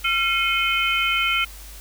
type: tone cluster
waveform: sine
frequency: 1368 / 2161 / 2506 / 3067 Hz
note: F6 / C#7 / D#7 / G7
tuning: -36 / -45 / +12 / -38 cents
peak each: -24 dBFS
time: 0.04-1.45 s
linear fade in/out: 10 ms
effects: added 50 Hz sine -39 dBFS peak until 1.8 s + white hiss -43 dBFS RMS until 1.8 s